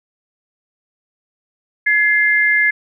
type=tone pair together; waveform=sine; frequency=1700 / 2093 Hz; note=G#6 / C7; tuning=+40 / 0 cents; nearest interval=major third; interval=360 cents; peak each=-14 dBFS; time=1.86-2.71 s; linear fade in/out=10 ms; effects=none